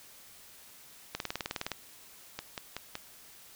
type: two click trains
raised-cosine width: 0.2 ms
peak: -19 / -16 dBFS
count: 4 / 12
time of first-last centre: 2.39-2.954 / 1.15-1.717 s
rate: 5.32 / 19.4 Hz
effects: white hiss -54 dBFS RMS until 3.55 s